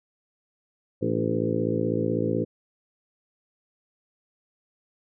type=harmonic tone with a mistuned harmonic; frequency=56 Hz; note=A1; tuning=31 cents sharp; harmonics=2 / 3 / 4 / 5 / 6 / 7 / 8 / 9; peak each=-31 / -31 / -31 / -31 / -31 / -31 / -31 / -31 dBFS; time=1.01-2.45 s; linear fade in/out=20 ms; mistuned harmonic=5; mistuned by=+46 cents; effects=none